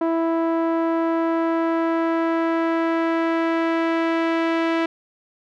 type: tone with low-pass filter sweep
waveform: sawtooth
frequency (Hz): 329.6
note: E4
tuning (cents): 0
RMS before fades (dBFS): -21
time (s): 0.01-4.86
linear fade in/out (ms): 5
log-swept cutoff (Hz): 980 to 2500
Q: 1.1
effects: none